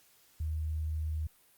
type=tone; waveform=sine; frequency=78 Hz; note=D#2; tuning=5 cents sharp; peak=-31 dBFS; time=0.4-1.27 s; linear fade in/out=5 ms; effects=white hiss -64 dBFS RMS until 1.57 s + Opus 48 kbps